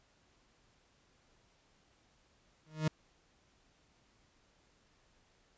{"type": "tone with exponential growth", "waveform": "40% pulse", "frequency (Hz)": 155.6, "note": "D#3", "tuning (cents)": 0, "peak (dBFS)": -25, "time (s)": [2.66, 2.88], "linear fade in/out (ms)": 5, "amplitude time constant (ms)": 47, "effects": ["pink hiss -70 dBFS RMS until 5.57 s", "resampled to 16000 Hz"]}